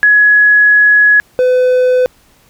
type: tone pair in turn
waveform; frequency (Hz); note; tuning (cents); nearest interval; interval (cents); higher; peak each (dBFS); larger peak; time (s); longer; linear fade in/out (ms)
sine / triangle; 1683 / 504.7; G#6 / B4; +23 / +38; octave + major sixth; 2085; first; -4 / -5; first; 0.03-1.2 / 1.39-2.06; first; 0
effects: pink hiss -49 dBFS RMS until 2.49 s